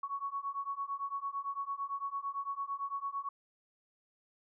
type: beating tone pair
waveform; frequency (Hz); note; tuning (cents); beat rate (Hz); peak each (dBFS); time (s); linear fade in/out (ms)
sine; 1108.7 / 1117.6; C#6 / C#6; 0 / +14; 8.9; -39 / -38; 0.03-3.29; 5
effects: none